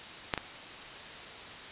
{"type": "clicks", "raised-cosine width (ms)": 0.3, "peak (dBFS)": [-11, -16], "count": 2, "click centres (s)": [0.338, 0.377], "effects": ["white hiss -44 dBFS RMS until 1.71 s", "resampled to 8000 Hz"]}